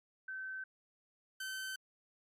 sine / sawtooth tone pair in turn, 1537 / 1537 Hz, G6 / G6, -35 / -35 cents, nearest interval unison, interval 0 cents, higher neither, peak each -40 / -36 dBFS, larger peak second, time 0.28-0.64 / 1.4-1.76 s, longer neither, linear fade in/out 5 ms, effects MP3 64 kbps

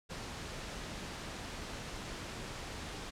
pink noise, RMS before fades -43 dBFS, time 0.09-3.11 s, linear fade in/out 20 ms, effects low-pass 7000 Hz 12 dB/octave

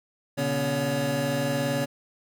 square tone cluster, 123.1 / 142.5 / 244.8 / 282.7 / 563 Hz, B2 / C#3 / B3 / C#4 / C#5, -5 / +48 / -15 / +34 / +27 cents, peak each -37 / -31 / -32 / -33 / -29 dBFS, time 0.37-1.86 s, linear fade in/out 20 ms, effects none

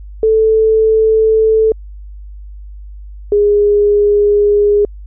sine tone pair in turn, 440 / 412.2 Hz, A4 / G#4, 0 / -13 cents, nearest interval minor second, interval 113 cents, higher first, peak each -7 dBFS, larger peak neither, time 0.23-1.72 / 3.32-4.85 s, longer second, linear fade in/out 2 ms, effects added 50 Hz sine -28 dBFS peak until 5.06 s

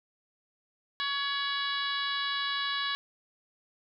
harmonic tone with a mistuned harmonic, 561 Hz, C#5, 21 cents sharp, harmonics 2 / 3 / 4 / 5 / 6 / 7 / 8 / 9, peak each -35 / -34 / -42 / -40 / -37 / -35 / -44 / -48 dBFS, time 1-2.95 s, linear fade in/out 0 ms, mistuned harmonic 5, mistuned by +57 cents, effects none

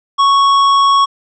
triangle tone with hard clipping, 1108.7 Hz, C#6, in tune, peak -9 dBFS, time 0.18-1.06 s, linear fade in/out 20 ms, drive 13 dB, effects resampled to 22050 Hz

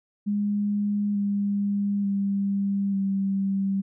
sine tone with pitch steps, 205.3 / 201.9 / 198.54 / 195.24 Hz, G#3 / G#3 / G3 / G3, -20 / -49 / +22 / -7 cents, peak -22 dBFS, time 0.26-3.82 s, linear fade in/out 20 ms, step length 890 ms, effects none

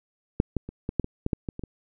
clicks, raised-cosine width 3 ms, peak -6 / -12 / -23 / -15 / -9 / -19 / -12 / -11 / -17 / -22 / -21 dBFS, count 11, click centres 0.401 / 0.567 / 0.69 / 0.891 / 0.997 / 1.044 / 1.264 / 1.332 / 1.488 / 1.594 / 1.637 s, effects none

